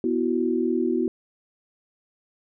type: chord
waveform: sine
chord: B suspended fourth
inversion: none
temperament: equal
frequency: 246.9 / 329.6 / 370 Hz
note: B3 / E4 / F#4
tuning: 0 / 0 / 0 cents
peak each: -25 dBFS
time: 0.04-1.08 s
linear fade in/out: 2 ms
effects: none